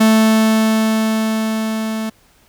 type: tone with level ramp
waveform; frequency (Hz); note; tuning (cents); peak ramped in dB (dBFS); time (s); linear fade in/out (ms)
45% pulse; 220; A3; 0; -8 to -20; 0-2.1; 10
effects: pink hiss -53 dBFS RMS until 2.48 s